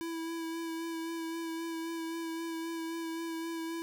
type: tone with vibrato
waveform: square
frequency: 329.6 Hz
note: E4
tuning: in tune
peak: -36 dBFS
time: 0.01-3.82 s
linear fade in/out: 0 ms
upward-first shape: sine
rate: 3.8 Hz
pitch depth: 18 cents each way
effects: none